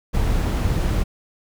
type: noise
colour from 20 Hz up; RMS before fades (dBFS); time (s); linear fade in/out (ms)
brown; -20; 0.13-1.04; 20
effects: none